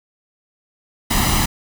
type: noise with comb filter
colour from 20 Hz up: pink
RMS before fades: -17 dBFS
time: 1.1-1.46 s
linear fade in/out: 10 ms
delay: 1 ms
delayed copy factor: +0.65
effects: none